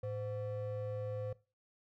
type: ring-modulated tone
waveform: triangle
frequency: 311.1 Hz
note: D#4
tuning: in tune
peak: -32 dBFS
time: 0.03-1.33 s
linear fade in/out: 5 ms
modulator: 203 Hz
effects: noise-tail reverb RT60 0.3 s tail -19 dB re dry